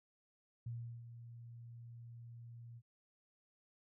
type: tone with ADSR envelope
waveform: sine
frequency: 117.6 Hz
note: A#2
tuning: 16 cents sharp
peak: -40 dBFS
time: 0.66-2.82 s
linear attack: 6 ms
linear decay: 360 ms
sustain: -10 dB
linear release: 49 ms
effects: none